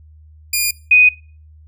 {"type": "tone pair in turn", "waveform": ["10% pulse", "sine"], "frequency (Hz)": [2424, 2492], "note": ["D#7", "D#7"], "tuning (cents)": [-46, 2], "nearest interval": "unison", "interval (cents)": 48, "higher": "second", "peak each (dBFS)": -6, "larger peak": "neither", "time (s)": [[0.53, 0.71], [0.91, 1.09]], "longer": "neither", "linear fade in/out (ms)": 5, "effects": ["noise-tail reverb RT60 0.4 s tail -23 dB re dry", "added 77 Hz sine -41 dBFS peak until 1.67 s"]}